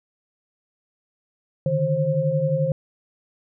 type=tone cluster; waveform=sine; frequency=144.4 / 155.8 / 531 Hz; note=D3 / D#3 / C5; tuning=-29 / +3 / +25 cents; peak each=-25 / -23 / -22 dBFS; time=1.66-2.72 s; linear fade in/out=2 ms; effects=none